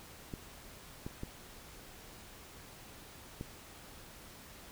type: clicks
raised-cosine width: 3 ms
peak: -27 dBFS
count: 4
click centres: 0.338 / 1.065 / 1.234 / 3.411 s
effects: pink hiss -53 dBFS RMS until 4.71 s